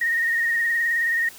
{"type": "tone with vibrato", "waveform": "sine", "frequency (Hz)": 1859, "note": "A#6", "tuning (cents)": -5, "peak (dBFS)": -19, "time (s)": [0.01, 1.29], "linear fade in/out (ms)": 5, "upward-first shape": "sine", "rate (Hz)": 19, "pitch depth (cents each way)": 34, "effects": ["white hiss -44 dBFS RMS until 1.38 s"]}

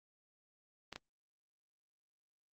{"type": "clicks", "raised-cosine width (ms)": 0.2, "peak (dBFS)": -25, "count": 2, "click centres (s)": [0.927, 0.96], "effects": ["Opus 32 kbps"]}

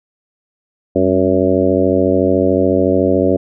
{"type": "harmonic tone with a mistuned harmonic", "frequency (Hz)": 93.8, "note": "F#2", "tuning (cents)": 24, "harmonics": [1, 2, 3, 4, 5, 6, 7], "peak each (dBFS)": [-22, -20, -16, -17, -18, -17, -22], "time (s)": [0.95, 3.37], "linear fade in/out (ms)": 10, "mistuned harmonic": 2, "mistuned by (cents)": 99, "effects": []}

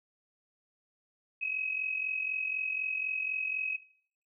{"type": "tone pair together", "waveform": "sine", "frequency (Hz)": [2540, 2584], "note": ["D#7", "E7"], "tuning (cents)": [35, -35], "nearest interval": "unison", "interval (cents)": 30, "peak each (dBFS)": [-32, -36], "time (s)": [1.41, 3.77], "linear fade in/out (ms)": 10, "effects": ["noise-tail reverb RT60 0.6 s tail -20 dB re dry"]}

